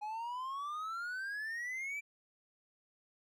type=exponential sweep; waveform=triangle; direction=up; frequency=830.6 to 2349 Hz; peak=-36 dBFS; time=0.01-2.01 s; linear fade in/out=20 ms; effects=none